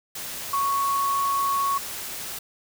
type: tone in noise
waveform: sine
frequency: 1109 Hz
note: C#6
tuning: in tune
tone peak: -21 dBFS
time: 0.53-1.78 s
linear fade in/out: 5 ms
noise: white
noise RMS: -34 dBFS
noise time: 0.15-2.39 s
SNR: +10 dB
effects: none